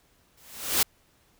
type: noise with exponential growth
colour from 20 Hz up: white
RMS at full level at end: -19 dBFS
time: 0.37-0.83 s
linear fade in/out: 5 ms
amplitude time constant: 99 ms
effects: pink hiss -64 dBFS RMS until 1.39 s